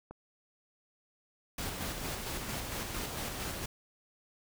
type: click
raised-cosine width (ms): 1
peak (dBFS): -31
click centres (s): 0.11
type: noise with tremolo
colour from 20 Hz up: pink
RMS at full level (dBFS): -37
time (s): 1.58-3.66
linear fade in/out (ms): 5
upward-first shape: square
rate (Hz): 4.4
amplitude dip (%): 30
effects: none